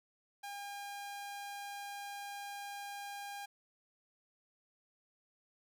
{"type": "tone", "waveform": "sawtooth", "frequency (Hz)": 807, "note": "G#5", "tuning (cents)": -50, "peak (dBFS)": -39, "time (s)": [0.43, 3.46], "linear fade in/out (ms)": 10, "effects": []}